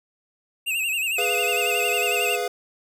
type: tone with vibrato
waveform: square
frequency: 2662 Hz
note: E7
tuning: 16 cents sharp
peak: -23 dBFS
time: 0.66-2.37 s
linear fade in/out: 20 ms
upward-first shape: sine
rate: 11 Hz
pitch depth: 97 cents each way
type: chord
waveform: square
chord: F diminished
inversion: first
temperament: equal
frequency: 415.3 / 493.9 / 698.5 Hz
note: Ab4 / Cb5 / F5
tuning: 0 / 0 / 0 cents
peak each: -29 dBFS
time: 1.18-2.48 s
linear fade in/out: 5 ms
effects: none